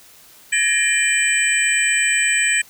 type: tone cluster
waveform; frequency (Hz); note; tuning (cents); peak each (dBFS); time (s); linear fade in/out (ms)
sine; 1701 / 1849 / 2384 / 3055 / 7960; G#6 / A#6 / D7 / G7 / B8; +41 / -15 / +25 / -45 / +13; -23 / -22 / -19 / -27 / -20; 0.52-2.62; 10
effects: white hiss -47 dBFS RMS until 2.69 s